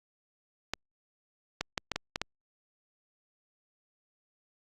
clicks, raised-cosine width 0.2 ms, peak -13 dBFS, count 7, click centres 0.736 / 1.61 / 1.778 / 1.917 / 1.96 / 2.159 / 2.216 s, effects Opus 48 kbps

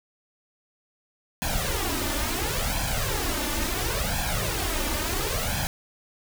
pink noise with flanger, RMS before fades -27 dBFS, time 1.42-5.67 s, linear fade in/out 0 ms, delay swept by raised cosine 1.2 to 3.4 ms, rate 0.72 Hz, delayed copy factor +0.75, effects none

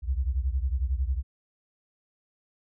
sine beating tone pair, 61.74 / 72.74 Hz, B1 / D2, 0 / -16 cents, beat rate 11 Hz, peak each -26 / -29 dBFS, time 0.02-1.23 s, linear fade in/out 50 ms, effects none

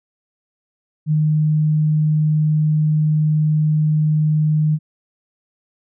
sine tone, 153.5 Hz, D#3, 23 cents flat, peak -13 dBFS, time 1.06-4.79 s, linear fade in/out 50 ms, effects none

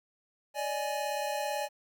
square tone cluster, 578 / 616 / 833 Hz, D5 / D#5 / G#5, -28 / -17 / +5 cents, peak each -36 / -39 / -35 dBFS, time 0.54-1.69 s, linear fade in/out 50 ms, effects 11-bit

